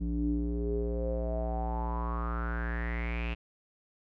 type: tone with low-pass filter sweep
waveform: square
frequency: 58.27 Hz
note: A#1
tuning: in tune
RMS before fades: -32 dBFS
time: 0-3.35 s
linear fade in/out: 20 ms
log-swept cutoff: 240 to 2700 Hz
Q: 7.8
effects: none